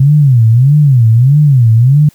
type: tone with vibrato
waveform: sine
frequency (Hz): 129.6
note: C3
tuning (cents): -16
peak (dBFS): -3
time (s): 0-2.09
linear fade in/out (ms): 5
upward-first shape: sine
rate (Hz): 1.6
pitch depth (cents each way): 260
effects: white hiss -47 dBFS RMS until 2.14 s